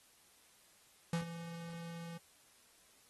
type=tone with ADSR envelope; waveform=square; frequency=168.3 Hz; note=E3; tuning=36 cents sharp; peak=-32 dBFS; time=1.13-2.18 s; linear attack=3 ms; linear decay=110 ms; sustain=-13 dB; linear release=8 ms; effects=white hiss -66 dBFS RMS until 3.09 s + AAC 32 kbps